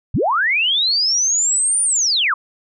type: linear two-way sweep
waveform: sine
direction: up then down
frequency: 55 to 9397 to 1035 Hz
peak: -14 dBFS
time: 0.14-2.34 s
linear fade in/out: 5 ms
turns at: 1.83 s
effects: none